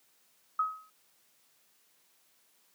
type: tone with exponential decay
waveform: sine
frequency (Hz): 1271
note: D#6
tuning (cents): +36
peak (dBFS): -23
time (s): 0.59-0.9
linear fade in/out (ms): 5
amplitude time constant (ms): 67
effects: white hiss -68 dBFS RMS until 2.74 s + high-pass 150 Hz 12 dB/octave